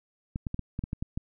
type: clicks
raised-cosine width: 5 ms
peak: -19 dBFS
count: 9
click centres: 0.359 / 0.468 / 0.544 / 0.593 / 0.791 / 0.839 / 0.931 / 1.025 / 1.175 s
effects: none